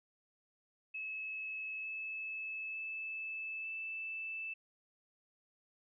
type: tone with pitch steps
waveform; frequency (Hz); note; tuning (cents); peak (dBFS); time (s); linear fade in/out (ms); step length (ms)
sine; 2589 / 2606 / 2622 / 2639; E7 / E7 / E7 / E7; -32 / -20 / -10 / +1; -39; 0.94-4.54; 10; 900
effects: none